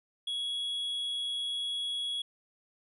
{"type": "tone", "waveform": "triangle", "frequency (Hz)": 3343, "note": "G#7", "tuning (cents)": 11, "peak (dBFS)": -30, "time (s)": [0.27, 2.22], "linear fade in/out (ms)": 5, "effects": ["resampled to 32000 Hz"]}